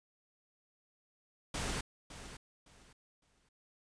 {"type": "noise with echo", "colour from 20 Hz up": "pink", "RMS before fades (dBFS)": -37, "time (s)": [1.54, 1.81], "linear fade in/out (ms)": 5, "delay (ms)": 560, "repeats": 3, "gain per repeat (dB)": -12, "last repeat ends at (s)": 3.49, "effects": ["resampled to 22050 Hz"]}